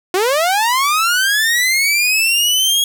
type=linear sweep; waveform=sawtooth; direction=up; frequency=350 to 3322 Hz; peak=-9 dBFS; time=0.14-2.84 s; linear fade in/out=2 ms; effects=7-bit